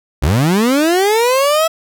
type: linear sweep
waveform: 30% pulse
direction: up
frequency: 58.6 to 659.3 Hz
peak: -8 dBFS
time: 0.22-1.68 s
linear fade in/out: 10 ms
effects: none